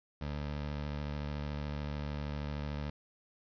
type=tone with vibrato; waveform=20% pulse; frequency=73.42 Hz; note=D2; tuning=in tune; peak=-31 dBFS; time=0.21-2.9 s; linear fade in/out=5 ms; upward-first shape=sine; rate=14 Hz; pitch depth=20 cents each way; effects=resampled to 11025 Hz + 11-bit